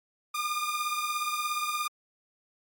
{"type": "beating tone pair", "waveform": "sawtooth", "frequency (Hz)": [1205, 1222], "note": ["D6", "D#6"], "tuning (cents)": [44, -32], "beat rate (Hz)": 17, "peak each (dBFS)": [-27, -30], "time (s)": [0.34, 1.88], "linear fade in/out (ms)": 10, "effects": ["AAC 64 kbps"]}